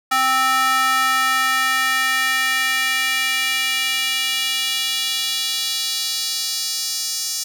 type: tone with high-pass filter sweep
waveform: square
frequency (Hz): 261.6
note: C4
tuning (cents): 0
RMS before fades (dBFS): -20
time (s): 0.11-7.44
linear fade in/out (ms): 10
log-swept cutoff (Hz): 1100 to 5600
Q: 2.2
effects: none